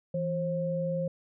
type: tone pair together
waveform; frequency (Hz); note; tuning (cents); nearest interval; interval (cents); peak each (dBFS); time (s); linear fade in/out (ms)
sine; 166 / 533.9; E3 / C5; +12 / +35; octave + minor sixth; 2023; -31 / -30; 0.14-1.08; 5
effects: none